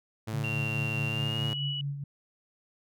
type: tone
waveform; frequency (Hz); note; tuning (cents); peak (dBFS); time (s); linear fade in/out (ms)
sawtooth; 110; A2; 0; -29; 0.27-1.54; 10
type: tone with tremolo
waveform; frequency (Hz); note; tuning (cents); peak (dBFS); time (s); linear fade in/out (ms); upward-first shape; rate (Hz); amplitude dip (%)
sine; 141.6; C#3; +37; -29; 0.33-2.04; 5; sine; 4.7; 55
type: tone with pitch glide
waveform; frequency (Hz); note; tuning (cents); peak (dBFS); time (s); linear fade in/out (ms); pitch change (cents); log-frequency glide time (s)
sine; 2757 to 2938; F7 to F#7; -23 to -13; -32; 0.44-1.81; 2; +110; 1.07-1.59
effects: none